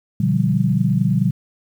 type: chord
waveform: sine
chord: G dominant seventh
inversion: first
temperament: just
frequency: 122.5 / 147 / 176.4 / 196 Hz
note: B2 / D3 / F3 / G3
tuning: -14 / +2 / +18 / 0 cents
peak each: -20 dBFS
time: 0.2-1.31 s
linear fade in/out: 5 ms
effects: 8-bit